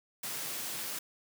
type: high-pass noise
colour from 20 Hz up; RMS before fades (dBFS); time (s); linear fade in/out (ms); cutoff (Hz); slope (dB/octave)
white; -38; 0.23-0.99; 5; 110; 96
effects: none